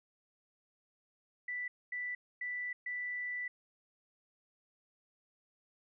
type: tone bursts at uneven times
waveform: sine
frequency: 1975.5 Hz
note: B6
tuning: in tune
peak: -36 dBFS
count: 4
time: 1.48-1.68 / 1.92-2.15 / 2.41-2.73 / 2.86-3.48 s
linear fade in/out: 5 ms
effects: none